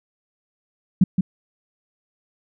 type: tone with echo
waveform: sine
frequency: 185 Hz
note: F#3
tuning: in tune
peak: -9 dBFS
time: 1.01-1.04 s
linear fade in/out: 5 ms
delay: 170 ms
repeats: 1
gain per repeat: -5 dB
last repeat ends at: 1.21 s
effects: none